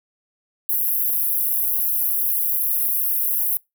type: high-pass noise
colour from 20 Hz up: pink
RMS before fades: -21 dBFS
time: 0.69-3.57 s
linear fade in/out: 0 ms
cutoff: 11000 Hz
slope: 96 dB/octave
effects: noise-tail reverb RT60 0.2 s tail -25 dB re dry